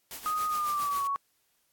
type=noise with tremolo; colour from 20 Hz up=white; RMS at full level=-39 dBFS; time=0.11-1.07 s; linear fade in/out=0 ms; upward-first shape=triangle; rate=7.3 Hz; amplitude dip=70%
type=tone with pitch glide; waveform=sine; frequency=1244.5 to 1115.1 Hz; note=D#6 to C#6; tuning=0 to +10 cents; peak=-27 dBFS; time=0.26-1.16 s; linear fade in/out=0 ms; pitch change=-190 cents; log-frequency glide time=0.48-1.04 s
effects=white hiss -72 dBFS RMS until 1.72 s + AAC 64 kbps